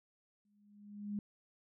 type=tone with exponential growth; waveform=sine; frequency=205.7 Hz; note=G#3; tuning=16 cents flat; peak=-34 dBFS; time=0.45-1.19 s; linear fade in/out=2 ms; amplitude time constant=160 ms; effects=none